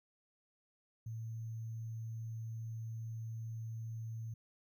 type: tone with sample-and-hold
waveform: sine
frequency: 112.8 Hz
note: A2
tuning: 44 cents sharp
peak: -40 dBFS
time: 1.06-4.34 s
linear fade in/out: 5 ms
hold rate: 6300 Hz
effects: none

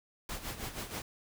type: noise with tremolo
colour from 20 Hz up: pink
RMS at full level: -38 dBFS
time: 0.29-1.02 s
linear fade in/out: 2 ms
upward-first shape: sine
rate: 6.3 Hz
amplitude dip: 70%
effects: none

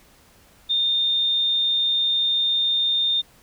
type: tone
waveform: sine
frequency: 3633 Hz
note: A#7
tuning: 45 cents flat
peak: -18 dBFS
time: 0.69-3.22 s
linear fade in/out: 20 ms
effects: pink hiss -54 dBFS RMS until 3.42 s

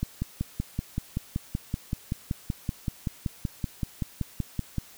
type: click train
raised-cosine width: 5 ms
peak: -15 dBFS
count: 26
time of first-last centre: 0.03-4.783 s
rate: 5.26 Hz
effects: white hiss -51 dBFS RMS until 4.97 s

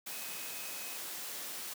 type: tone in noise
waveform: sine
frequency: 2537 Hz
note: D#7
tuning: 33 cents sharp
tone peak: -50 dBFS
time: 0.11-0.97 s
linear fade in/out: 10 ms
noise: white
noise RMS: -42 dBFS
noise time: 0.06-1.74 s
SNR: -11 dB
effects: high-pass 200 Hz 12 dB/octave

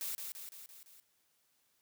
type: noise with echo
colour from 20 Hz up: blue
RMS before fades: -39 dBFS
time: 0.01-0.15 s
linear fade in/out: 0 ms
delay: 170 ms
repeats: 5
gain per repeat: -4 dB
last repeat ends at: 1 s
effects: white hiss -75 dBFS RMS until 1.81 s + high-pass 60 Hz 12 dB/octave

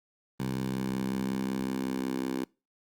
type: tone with high-pass filter sweep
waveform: 10% pulse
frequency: 65.41 Hz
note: C2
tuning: in tune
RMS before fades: -32 dBFS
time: 0.4-2.44 s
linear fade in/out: 0 ms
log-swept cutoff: 150 to 280 Hz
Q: 2.8
effects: noise-tail reverb RT60 0.3 s tail -25 dB re dry + Opus 32 kbps

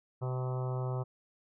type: harmonic tone with a mistuned harmonic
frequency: 127.9 Hz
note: C3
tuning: 39 cents flat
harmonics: 1 / 3 / 4 / 5 / 6 / 7 / 8 / 9 / 10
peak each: -32 / -42 / -44 / -46 / -48 / -49 / -50 / -51 / -52 dBFS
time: 0.21-1.04 s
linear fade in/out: 20 ms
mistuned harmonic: 9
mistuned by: -19 cents
effects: none

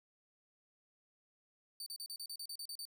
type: tone bursts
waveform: sawtooth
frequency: 4578 Hz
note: D8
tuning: 45 cents flat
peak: -40 dBFS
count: 11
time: 1.8-2.853 s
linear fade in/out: 2 ms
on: 63 ms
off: 36 ms
effects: none

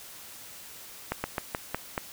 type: slowing click train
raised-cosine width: 0.5 ms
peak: -13 dBFS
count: 6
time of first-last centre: 1.12-1.979 s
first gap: 120 ms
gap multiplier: 1.18
effects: white hiss -46 dBFS RMS until 2.12 s

